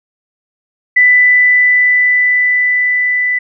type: tone with level ramp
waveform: sine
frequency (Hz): 1989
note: B6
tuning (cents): +12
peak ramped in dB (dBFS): -4 to -11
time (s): 0.96-3.39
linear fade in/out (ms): 10
effects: none